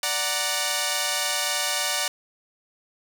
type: chord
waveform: 5% pulse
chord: D augmented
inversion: none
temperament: equal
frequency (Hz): 587.3 / 740 / 932.3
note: D5 / F#5 / A#5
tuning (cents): 0 / 0 / 0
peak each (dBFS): -16 / -16 / -17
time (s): 0.03-2.08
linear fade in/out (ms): 2
effects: none